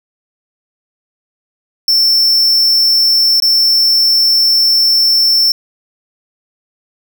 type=tone with dropouts; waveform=square; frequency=5380 Hz; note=E8; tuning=34 cents sharp; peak=-8 dBFS; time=1.88-5.52 s; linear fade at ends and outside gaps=2 ms; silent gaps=3.401-3.422 s; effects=none